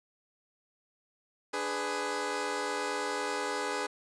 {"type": "chord", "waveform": "15% pulse", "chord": "G# diminished", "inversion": "second", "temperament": "equal with one note detuned", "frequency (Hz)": [293.7, 415.3, 498.8], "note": ["D4", "G#4", "B4"], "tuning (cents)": [0, 0, 17], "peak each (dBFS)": [-33, -28, -29], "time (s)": [1.53, 3.87], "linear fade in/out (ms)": 10, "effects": ["resampled to 22050 Hz", "10-bit"]}